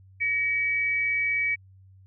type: tone pair together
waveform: sine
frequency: 1888.5 / 2279 Hz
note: A#6 / C#7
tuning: +22 / +47 cents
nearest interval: minor third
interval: 325 cents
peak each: -32 / -23 dBFS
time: 0.2-1.56 s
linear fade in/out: 20 ms
effects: added 95 Hz sine -50 dBFS peak until 2.06 s